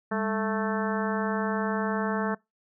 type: harmonic tone with a mistuned harmonic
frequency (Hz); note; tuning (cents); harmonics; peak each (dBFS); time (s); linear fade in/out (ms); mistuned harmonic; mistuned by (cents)
220; A3; 0; 1 / 2 / 3 / 4 / 5 / 6 / 7 / 8; -29 / -32 / -34 / -35 / -36 / -37 / -37 / -38; 0.11-2.35; 10; 1; -140
effects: noise-tail reverb RT60 0.2 s tail -24 dB re dry